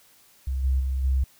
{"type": "tone with level steps", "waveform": "sine", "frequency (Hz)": 65.9, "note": "C2", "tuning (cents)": 13, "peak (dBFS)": [-24, -19, -23, -19], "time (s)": [0.47, 1.24], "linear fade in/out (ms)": 5, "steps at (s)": [0.63, 0.79, 1.03], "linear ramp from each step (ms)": 20, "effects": ["white hiss -57 dBFS RMS until 1.39 s"]}